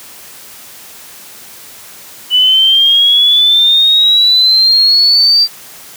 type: exponential sweep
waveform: sine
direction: up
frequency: 2968 to 4699 Hz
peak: -5 dBFS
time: 2.3-5.48 s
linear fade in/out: 50 ms
effects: white hiss -34 dBFS RMS until 5.96 s + high-pass 80 Hz 12 dB/octave